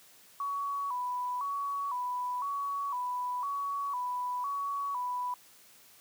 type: tone with vibrato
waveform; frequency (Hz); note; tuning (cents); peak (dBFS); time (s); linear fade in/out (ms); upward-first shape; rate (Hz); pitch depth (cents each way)
sine; 1055; C6; +14; -31; 0.4-5.34; 2; square; 0.99; 110
effects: white hiss -58 dBFS RMS until 6 s + high-pass 100 Hz 12 dB/octave